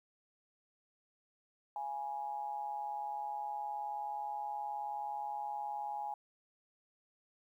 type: tone with amplitude modulation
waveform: sine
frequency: 830.6 Hz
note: G#5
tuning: in tune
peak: -34 dBFS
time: 1.76-6.14 s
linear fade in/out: 2 ms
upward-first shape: sine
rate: 139 Hz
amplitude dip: 65%
effects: 12-bit